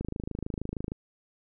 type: click train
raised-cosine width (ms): 3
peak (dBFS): -20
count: 25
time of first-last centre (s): 0.01-0.919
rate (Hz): 26.4
effects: none